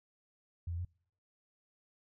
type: tone with pitch steps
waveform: sine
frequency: 85.7 / 85.2 / 89 Hz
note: F2 / F2 / F2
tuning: -32 / -42 / +33 cents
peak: -35 dBFS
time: 0.67-0.85 s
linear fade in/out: 5 ms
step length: 60 ms
effects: noise-tail reverb RT60 0.6 s tail -26 dB re dry